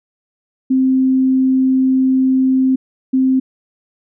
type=tone bursts at uneven times; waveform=sine; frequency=261.6 Hz; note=C4; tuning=in tune; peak=-10 dBFS; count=2; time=0.7-2.76 / 3.13-3.4 s; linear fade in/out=10 ms; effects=none